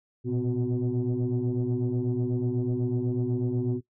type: tone cluster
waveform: sine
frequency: 116.7 / 124.8 / 251.9 / 368.9 Hz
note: A#2 / B2 / B3 / F#4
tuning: +2 / +19 / +34 / -5 cents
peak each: -29 dBFS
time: 0.24-3.81 s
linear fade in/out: 50 ms
effects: noise-tail reverb RT60 0.1 s tail -18 dB re dry + tanh soft clip ceiling -19 dBFS